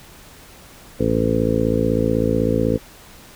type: harmonic tone with a mistuned harmonic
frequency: 56 Hz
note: A1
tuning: 31 cents sharp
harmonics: 1 / 2 / 3 / 4 / 5 / 6 / 7 / 8 / 9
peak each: -28 / -24 / -26 / -23 / -23 / -29 / -29 / -23 / -23 dBFS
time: 0.99-2.78 s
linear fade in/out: 20 ms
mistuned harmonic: 1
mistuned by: +53 cents
effects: pink hiss -44 dBFS RMS until 3.35 s